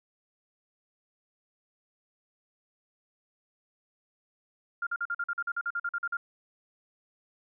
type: tone bursts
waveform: sine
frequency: 1400 Hz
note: F6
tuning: 4 cents sharp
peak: -28 dBFS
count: 15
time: 4.82-6.17 s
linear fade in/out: 5 ms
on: 48 ms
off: 45 ms
effects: none